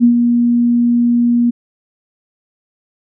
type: tone with ADSR envelope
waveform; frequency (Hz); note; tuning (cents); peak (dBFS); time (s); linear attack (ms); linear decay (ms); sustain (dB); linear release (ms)
sine; 238.7; A#3; +41; -4; 0-1.51; 37; 99; -5; 16
effects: none